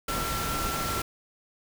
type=tone in noise; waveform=sine; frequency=1352 Hz; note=E6; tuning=43 cents sharp; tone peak=-32 dBFS; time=0.08-1.02 s; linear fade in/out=5 ms; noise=pink; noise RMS=-31 dBFS; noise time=0.08-1.02 s; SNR=-4 dB; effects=none